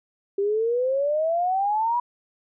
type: exponential sweep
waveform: sine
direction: up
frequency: 392 to 981 Hz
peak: -20 dBFS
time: 0.38-2 s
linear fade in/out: 5 ms
effects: none